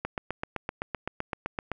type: click train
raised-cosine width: 0.5 ms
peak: -15 dBFS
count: 14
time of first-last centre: 0.05-1.717 s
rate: 7.8 Hz
effects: none